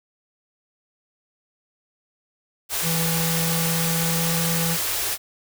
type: band-stop noise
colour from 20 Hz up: white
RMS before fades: -25 dBFS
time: 2.69-5.18 s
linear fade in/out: 50 ms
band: 140 to 300 Hz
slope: 96 dB/octave
type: tone with pitch glide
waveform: square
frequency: 164.81 to 166.15 Hz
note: E3 to E3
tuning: 0 to +14 cents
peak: -24 dBFS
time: 2.82-4.78 s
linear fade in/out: 50 ms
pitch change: +14 cents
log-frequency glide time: 3.35-4.4 s
effects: none